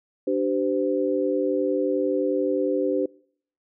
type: tone cluster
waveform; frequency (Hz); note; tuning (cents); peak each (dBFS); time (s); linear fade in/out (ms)
sine; 293.5 / 384.8 / 513; D4 / G4 / C5; -1 / -32 / -34; -25; 0.27-3.06; 5
effects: noise-tail reverb RT60 0.6 s tail -24 dB re dry